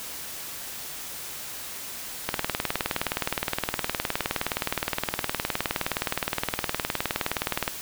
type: click train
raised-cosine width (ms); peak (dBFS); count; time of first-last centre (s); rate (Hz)
0.3; -8; 105; 2.29-7.679; 19.3
effects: white hiss -37 dBFS RMS until 7.81 s